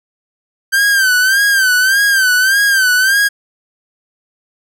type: tone with vibrato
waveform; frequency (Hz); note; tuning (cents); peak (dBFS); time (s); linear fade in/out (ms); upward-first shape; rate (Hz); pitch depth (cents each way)
45% pulse; 1560; G6; -9; -9; 0.72-3.29; 20; sine; 1.7; 93
effects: none